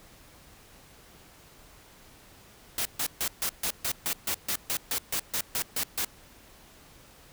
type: noise bursts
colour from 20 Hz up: white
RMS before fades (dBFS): -29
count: 16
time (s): 2.78-6.048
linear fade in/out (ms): 2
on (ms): 73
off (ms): 140
effects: pink hiss -54 dBFS RMS until 7.32 s